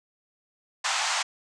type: band-pass noise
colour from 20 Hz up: pink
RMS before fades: -27 dBFS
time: 0.84-1.23 s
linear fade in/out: 10 ms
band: 720 to 8100 Hz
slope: 48 dB/octave
effects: none